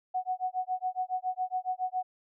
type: tone with tremolo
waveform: sine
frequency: 740 Hz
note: F#5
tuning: in tune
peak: -26 dBFS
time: 0.14-2.03 s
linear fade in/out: 10 ms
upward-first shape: sine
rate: 7.2 Hz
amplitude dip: 100%
effects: none